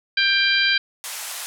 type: harmonic tone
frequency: 791 Hz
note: G5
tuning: 15 cents sharp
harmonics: 2 / 3 / 4 / 5 / 6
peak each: -20 / -22 / -23 / -24 / -25 dBFS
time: 0.17-0.78 s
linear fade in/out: 5 ms
type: band-pass noise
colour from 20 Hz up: white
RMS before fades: -32 dBFS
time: 1.04-1.46 s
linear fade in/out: 0 ms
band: 640 to 12000 Hz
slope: 24 dB/octave
effects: none